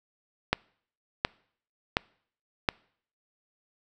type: click train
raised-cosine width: 0.3 ms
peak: -6 dBFS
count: 4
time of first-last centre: 0.53-2.688 s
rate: 1.39 Hz
effects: noise-tail reverb RT60 0.6 s tail -26 dB re dry